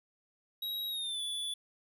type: tone with pitch glide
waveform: square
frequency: 3830 to 3452 Hz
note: A#7 to A7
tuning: +46 to -34 cents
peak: -35 dBFS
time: 0.62-1.54 s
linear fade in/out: 5 ms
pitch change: -180 cents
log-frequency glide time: 0.89-1.21 s
effects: none